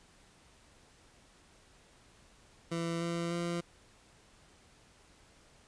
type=tone with pitch steps; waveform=20% pulse; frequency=167.6 / 169.65 / 171.72 Hz; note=E3 / F3 / F3; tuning=+29 / -50 / -29 cents; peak=-28 dBFS; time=2.71-3.61 s; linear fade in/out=10 ms; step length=300 ms; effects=pink hiss -62 dBFS RMS until 5.67 s + resampled to 22050 Hz